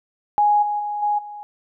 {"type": "tone with level steps", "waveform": "sine", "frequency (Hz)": 830.6, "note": "G#5", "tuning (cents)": 0, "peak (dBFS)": [-13, -20, -23, -17, -32], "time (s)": [0.38, 1.43], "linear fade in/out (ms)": 0, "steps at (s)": [0.62, 0.79, 1.02, 1.18], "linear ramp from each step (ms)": 10, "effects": []}